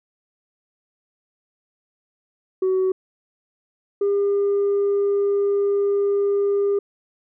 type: tone pair in turn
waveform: sine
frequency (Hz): 375.8 / 402.2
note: F#4 / G4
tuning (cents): +27 / +44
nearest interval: minor second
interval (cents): 117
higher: second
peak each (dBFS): -15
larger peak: neither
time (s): 2.62-2.92 / 4.01-6.79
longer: second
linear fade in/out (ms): 5
effects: tanh soft clip ceiling -15 dBFS